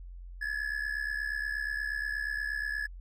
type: tone with amplitude modulation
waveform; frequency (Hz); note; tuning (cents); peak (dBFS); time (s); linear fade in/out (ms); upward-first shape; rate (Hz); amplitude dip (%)
triangle; 1704; G#6; +44; -26; 0.41-2.87; 10; sine; 68.4; 80
effects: added 44 Hz sine -42 dBFS peak until 3 s